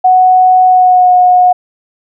sine tone with pitch glide, 740 to 726 Hz, F#5 to F#5, 0 to -33 cents, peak -3 dBFS, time 0.04-1.53 s, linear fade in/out 10 ms, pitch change -33 cents, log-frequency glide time 0.65-1.13 s, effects none

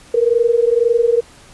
sine tone pair together, 459 / 481 Hz, A#4 / B4, -27 / -46 cents, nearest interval minor second, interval 81 cents, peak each -14 dBFS, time 0.14-1.21 s, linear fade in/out 5 ms, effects pink hiss -44 dBFS RMS until 1.53 s + resampled to 24000 Hz

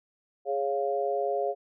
sine chord, Db major, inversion second, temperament equal, 415.3 / 554.4 / 698.5 Hz, Ab4 / Db5 / F5, 0 / 0 / 0 cents, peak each -30 dBFS, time 0.45-1.55 s, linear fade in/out 50 ms, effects none

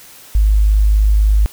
sine tone, 51.91 Hz, G#1, in tune, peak -8 dBFS, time 0.35-1.46 s, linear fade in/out 0 ms, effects white hiss -40 dBFS RMS until 1.52 s

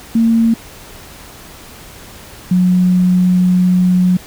sine tone pair in turn, 228 / 181.54 Hz, A#3 / F#3, -38 / -33 cents, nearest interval major third, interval 395 cents, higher first, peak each -8 dBFS, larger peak neither, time 0.15-0.54 / 2.51-4.17 s, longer second, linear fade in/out 5 ms, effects pink hiss -36 dBFS RMS until 4.26 s

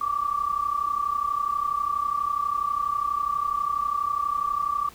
sine tone pair together, 1147 / 1179.2 Hz, D6 / D6, -41 / +7 cents, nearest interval unison, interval 48 cents, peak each -26 / -26 dBFS, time 0.01-4.89 s, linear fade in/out 5 ms, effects added 60 Hz sine -53 dBFS peak until 4.94 s + pink hiss -49 dBFS RMS until 4.94 s

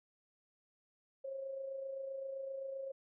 sine tone with amplitude modulation, 540 Hz, C#5, 45 cents flat, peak -38 dBFS, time 1.24-2.92 s, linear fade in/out 10 ms, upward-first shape sine, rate 27.7 Hz, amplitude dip 45%, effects none

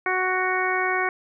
harmonic tone, 370.5 Hz, F#4, 2 cents sharp, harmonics 1 / 2 / 3 / 4 / 5 / 6, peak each -28 / -28 / -28 / -28 / -28 / -28 dBFS, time 0.06-1.09 s, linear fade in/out 2 ms, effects none

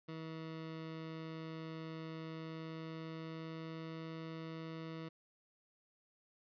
20% pulse tone with pitch glide, 160.7 to 161.82 Hz, E3 to E3, -44 to -32 cents, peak -39 dBFS, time 0.08-5.09 s, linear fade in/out 10 ms, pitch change +12 cents, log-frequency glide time 2.31-4.04 s, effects resampled to 11025 Hz

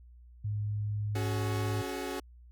sine tone, 104.6 Hz, G#2, 13 cents sharp, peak -30 dBFS, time 0.44-1.82 s, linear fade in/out 10 ms
sawtooth chord, C# suspended fourth, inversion none, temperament equal with one note detuned, 277.2 / 370 / 426.2 Hz, C#4 / F#4 / G#4, 0 / 0 / +45 cents, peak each -35 / -34 / -36 dBFS, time 1.15-2.2 s, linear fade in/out 5 ms
effects added 60 Hz sine -51 dBFS peak until 2.51 s

